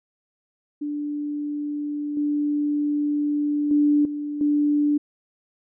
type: tone with level steps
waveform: sine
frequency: 293.7 Hz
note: D4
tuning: in tune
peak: -25 / -20 / -15 / -26 / -17 dBFS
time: 0.81-4.98 s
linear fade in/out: 10 ms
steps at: 2.17 / 3.71 / 4.05 / 4.41 s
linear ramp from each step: 2 ms
effects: none